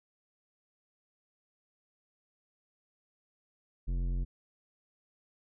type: tone with tanh clipping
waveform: sine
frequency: 44.28 Hz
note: F1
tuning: 25 cents sharp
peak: -31 dBFS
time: 3.87-4.25 s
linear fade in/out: 20 ms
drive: 13 dB
effects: none